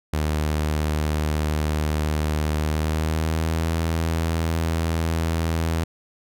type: tone with pitch glide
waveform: sawtooth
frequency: 76.4 to 81.88 Hz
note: D#2 to E2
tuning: -31 to -11 cents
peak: -17 dBFS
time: 0.13-5.84 s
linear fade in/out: 5 ms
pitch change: +120 cents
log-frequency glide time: 2.58-3.69 s
effects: none